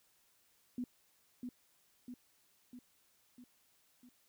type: tone with echo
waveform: sine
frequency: 246.9 Hz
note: B3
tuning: in tune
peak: -36 dBFS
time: 0.78-0.84 s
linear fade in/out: 2 ms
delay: 650 ms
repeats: 5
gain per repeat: -4 dB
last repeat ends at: 4.09 s
effects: white hiss -72 dBFS RMS until 4.28 s